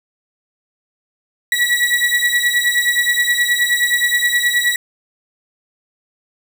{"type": "beating tone pair", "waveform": "35% pulse", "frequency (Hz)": [1929, 1938.5], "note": ["B6", "B6"], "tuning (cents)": [-41, -33], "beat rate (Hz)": 9.5, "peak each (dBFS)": -15, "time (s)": [1.52, 4.76], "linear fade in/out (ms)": 2, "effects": ["7-bit"]}